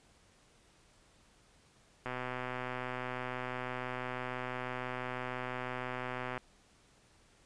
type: click train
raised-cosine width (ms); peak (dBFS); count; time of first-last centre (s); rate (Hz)
0.5; -23; 545; 2.06-6.377; 126
effects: pink hiss -65 dBFS RMS until 7.45 s + resampled to 22050 Hz